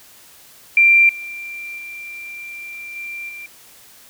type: tone with level steps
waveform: sine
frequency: 2366 Hz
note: D7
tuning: 12 cents sharp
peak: -8 / -28 / -30 / -27 / -31 dBFS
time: 0.77-3.46 s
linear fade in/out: 2 ms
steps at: 1.09 / 1.78 / 2.96 / 3.29 s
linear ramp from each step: 2 ms
effects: white hiss -46 dBFS RMS until 4.09 s